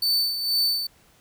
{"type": "tone with tremolo", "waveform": "45% pulse", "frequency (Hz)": 4529, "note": "C#8", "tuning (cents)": 36, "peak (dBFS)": -18, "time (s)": [0.02, 0.87], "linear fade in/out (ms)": 5, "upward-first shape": "sine", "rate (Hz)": 2.1, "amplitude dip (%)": 60, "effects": ["pink hiss -58 dBFS RMS until 1.2 s"]}